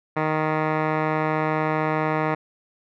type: tone with low-pass filter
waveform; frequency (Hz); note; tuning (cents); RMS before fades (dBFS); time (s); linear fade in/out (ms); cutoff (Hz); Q
10% pulse; 155.56; D#3; 0; -23; 0.16-2.35; 10; 1600; 4.9
effects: none